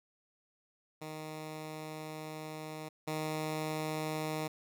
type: tone pair in turn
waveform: 10% pulse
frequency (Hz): 155.56 / 155.56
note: D#3 / D#3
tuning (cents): 0 / 0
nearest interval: unison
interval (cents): 0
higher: neither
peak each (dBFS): -33 / -26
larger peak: second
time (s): 1.01-2.89 / 3.07-4.48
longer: first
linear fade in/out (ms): 10
effects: none